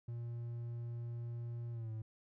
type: tone with pitch glide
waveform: triangle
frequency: 118.2 to 110.28 Hz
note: A#2 to A2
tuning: +24 to +4 cents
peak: -38 dBFS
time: 0.08-2.02 s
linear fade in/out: 5 ms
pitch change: -120 cents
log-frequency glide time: 1.72-1.91 s
effects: none